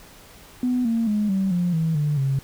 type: tone with pitch steps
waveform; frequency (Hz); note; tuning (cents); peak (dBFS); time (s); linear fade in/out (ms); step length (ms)
sine; 249.5 / 228.8 / 209.8 / 192.39 / 176.42 / 161.78 / 148.35 / 136.04; B3 / A#3 / G#3 / G3 / F3 / E3 / D3 / C#3; +18 / -32 / +18 / -32 / +18 / -32 / +18 / -32; -18; 0.63-2.39; 2; 220
effects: tanh soft clip ceiling -14 dBFS + pink hiss -47 dBFS RMS until 2.43 s